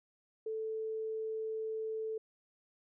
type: tone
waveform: sine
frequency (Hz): 440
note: A4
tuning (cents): 0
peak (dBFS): -35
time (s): 0.46-2.18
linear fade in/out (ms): 5
effects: none